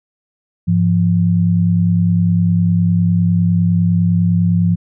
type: tone pair together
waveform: sine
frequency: 102.5 / 172.38 Hz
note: G#2 / F3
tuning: -22 / -22 cents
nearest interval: major sixth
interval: 900 cents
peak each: -15 / -12 dBFS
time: 0.67-4.76 s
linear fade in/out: 20 ms
effects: none